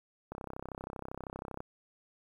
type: click train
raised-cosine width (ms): 1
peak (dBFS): -26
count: 43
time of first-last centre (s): 0.32-1.604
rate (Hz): 32.7
effects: 10-bit